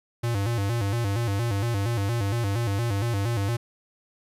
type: tone with vibrato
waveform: square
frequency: 108.3 Hz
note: A2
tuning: 27 cents flat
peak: -24 dBFS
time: 0.23-3.57 s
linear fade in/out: 10 ms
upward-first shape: square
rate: 4.3 Hz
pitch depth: 150 cents each way
effects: resampled to 32000 Hz + 11-bit